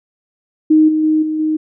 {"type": "tone with level steps", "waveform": "sine", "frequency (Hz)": 311.1, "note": "D#4", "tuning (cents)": 0, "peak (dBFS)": [-6, -12, -10, -16, -13], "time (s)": [0.7, 1.57], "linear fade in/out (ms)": 10, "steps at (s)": [0.88, 1.03, 1.22, 1.39], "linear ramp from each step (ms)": 10, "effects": []}